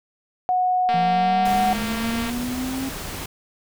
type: tone with pitch glide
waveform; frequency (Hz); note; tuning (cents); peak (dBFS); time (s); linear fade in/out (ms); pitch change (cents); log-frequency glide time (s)
sine; 733 to 739; F#5 to F#5; -16 to -2; -17; 0.49-1.73; 0; +14; 1.21-1.38
type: click train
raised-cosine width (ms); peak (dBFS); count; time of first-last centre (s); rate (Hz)
0.3; -15; 325; 0.89-2.299; 230
type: linear sweep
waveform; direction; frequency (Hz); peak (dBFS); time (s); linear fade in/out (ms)
triangle; up; 170 to 269.3; -23; 0.94-2.89; 2
type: noise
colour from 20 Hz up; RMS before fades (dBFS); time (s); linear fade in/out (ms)
pink; -32; 1.45-3.26; 5
effects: none